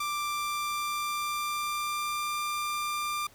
sawtooth tone with pitch glide, 1180 to 1191.6 Hz, D6 to D6, +8 to +25 cents, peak -26 dBFS, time 0-3.27 s, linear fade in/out 5 ms, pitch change +17 cents, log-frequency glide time 0.25-2.36 s, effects pink hiss -57 dBFS RMS until 3.34 s

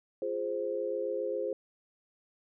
sine chord, F minor, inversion none, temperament equal with one note detuned, 348.2 / 415.3 / 523.3 Hz, F4 / Ab4 / C5, -5 / 0 / 0 cents, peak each -38 / -35 / -33 dBFS, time 0.22-1.53 s, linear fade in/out 2 ms, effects none

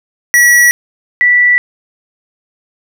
square / sine tone pair in turn, 1933 / 1962.2 Hz, B6 / B6, -38 / -12 cents, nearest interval unison, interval 26 cents, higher second, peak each -5 dBFS, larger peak neither, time 0.34-0.71 / 1.21-1.58 s, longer neither, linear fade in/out 0 ms, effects none

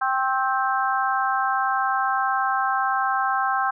harmonic tone with a mistuned harmonic, 261.6 Hz, C4, in tune, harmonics 3 / 4 / 5 / 6, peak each -24 / -25 / -26 / -27 dBFS, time 0.01-3.71 s, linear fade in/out 10 ms, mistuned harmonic 4, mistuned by +34 cents, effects none

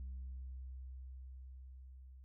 sine tone with level ramp, 64.7 Hz, C2, 19 cents flat, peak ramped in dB -40 to -53 dBFS, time 0-2.24 s, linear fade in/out 0 ms, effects tanh soft clip ceiling -41 dBFS

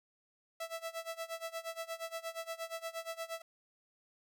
sawtooth tone with tremolo, 659.3 Hz, E5, in tune, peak -33 dBFS, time 0.6-3.42 s, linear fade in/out 5 ms, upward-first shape sine, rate 8.5 Hz, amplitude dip 90%, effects none

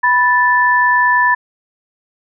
sine tone pair together, 985.5 / 1756 Hz, B5 / A6, -4 / -4 cents, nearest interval minor seventh, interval 1000 cents, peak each -12 dBFS, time 0.03-1.35 s, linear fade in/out 10 ms, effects none

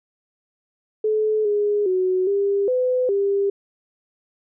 sine tone with pitch steps, 430.9 / 413.6 / 370.5 / 399.8 / 505 / 398.6 Hz, A4 / G#4 / F#4 / G4 / B4 / G4, -36 / -7 / +2 / +34 / +39 / +29 cents, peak -17 dBFS, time 1.04-3.5 s, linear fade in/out 5 ms, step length 410 ms, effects none

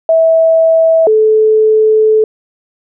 sine tone pair in turn, 651 / 434.5 Hz, E5 / A4, -22 / -22 cents, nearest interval perfect fifth, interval 700 cents, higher first, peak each -5 dBFS, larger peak neither, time 0.09-1.07 / 1.07-2.24 s, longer second, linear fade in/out 2 ms, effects none

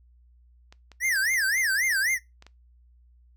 clicks, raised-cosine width 0.2 ms, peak -30 dBFS, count 10, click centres 0.725 / 0.917 / 1.126 / 1.16 / 1.253 / 1.338 / 1.58 / 1.924 / 2.424 / 2.466 s
square tone with vibrato, 1804 Hz, A6, 43 cents sharp, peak -23 dBFS, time 1-2.19 s, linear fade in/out 50 ms, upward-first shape sine, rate 3.8 Hz, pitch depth 280 cents each way
effects noise-tail reverb RT60 0.2 s tail -20 dB re dry + added 60 Hz sine -54 dBFS peak until 3.36 s

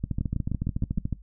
two click trains, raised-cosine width 5 ms, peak -15 / -15 dBFS, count 6 / 16, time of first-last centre 0.21-0.977 / 0.04-1.127 s, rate 6.52 / 13.8 Hz, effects noise-tail reverb RT60 0.1 s tail -17 dB re dry + added 50 Hz sine -45 dBFS peak until 1.22 s

